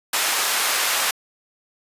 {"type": "high-pass noise", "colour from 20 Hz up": "pink", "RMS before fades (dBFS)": -21, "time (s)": [0.13, 1.11], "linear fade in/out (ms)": 5, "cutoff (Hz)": 970, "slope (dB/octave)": 12, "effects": ["resampled to 32000 Hz"]}